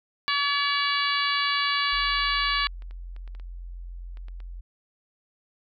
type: harmonic tone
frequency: 570 Hz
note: C#5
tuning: 48 cents sharp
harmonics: 2 / 3 / 4 / 5 / 6 / 7 / 8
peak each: -27 / -29 / -30 / -31 / -32 / -32 / -33 dBFS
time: 0.28-2.67 s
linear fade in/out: 0 ms
type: tone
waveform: sine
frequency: 43.65 Hz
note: F1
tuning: in tune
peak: -35 dBFS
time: 1.92-4.61 s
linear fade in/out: 10 ms
type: clicks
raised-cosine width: 0.3 ms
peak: -35 dBFS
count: 12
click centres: 2.191 / 2.505 / 2.644 / 2.822 / 2.91 / 3.164 / 3.277 / 3.35 / 3.398 / 4.172 / 4.284 / 4.403 s
effects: none